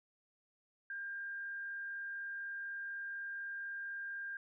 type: tone with frequency modulation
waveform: sine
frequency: 1600 Hz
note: G6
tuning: 35 cents sharp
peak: -40 dBFS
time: 0.9-4.37 s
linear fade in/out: 2 ms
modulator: 64.1 Hz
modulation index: 0.26
effects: none